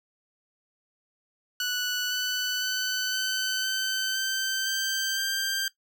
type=tone with pitch steps; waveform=15% pulse; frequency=1480 / 1493.7 / 1507.6 / 1521.6 / 1535.7 / 1550 / 1564.4 / 1578.9 Hz; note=F#6 / F#6 / F#6 / F#6 / G6 / G6 / G6 / G6; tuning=0 / +16 / +32 / +48 / -36 / -20 / -4 / +12 cents; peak=-20 dBFS; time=1.6-5.68 s; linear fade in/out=2 ms; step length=510 ms; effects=noise-tail reverb RT60 0.1 s tail -17 dB re dry